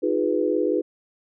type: chord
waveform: sine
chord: F half-diminished seventh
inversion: third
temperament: equal with one note detuned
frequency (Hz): 311.1 / 356.8 / 415.3 / 493.9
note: Eb4 / F4 / Ab4 / Cb5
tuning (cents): 0 / +37 / 0 / 0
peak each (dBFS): -25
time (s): 0.02-0.82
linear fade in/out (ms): 20
effects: none